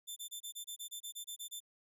15% pulse tone bursts, 3547 Hz, A7, 13 cents sharp, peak -35 dBFS, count 13, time 0.07-1.604 s, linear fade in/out 20 ms, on 94 ms, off 26 ms, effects none

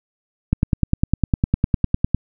click train, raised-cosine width 5 ms, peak -3 dBFS, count 17, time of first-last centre 0.53-2.146 s, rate 9.9 Hz, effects none

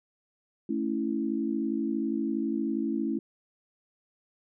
sine chord, A major, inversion none, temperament equal, 220 / 277.2 / 329.6 Hz, A3 / C#4 / E4, 0 / 0 / 0 cents, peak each -31 dBFS, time 0.69-3.19 s, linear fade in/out 5 ms, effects none

